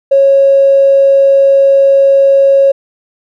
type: tone with tanh clipping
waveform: triangle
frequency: 549 Hz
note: C#5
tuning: 17 cents flat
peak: -3 dBFS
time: 0.11-2.72 s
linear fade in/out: 10 ms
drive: 2 dB
effects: none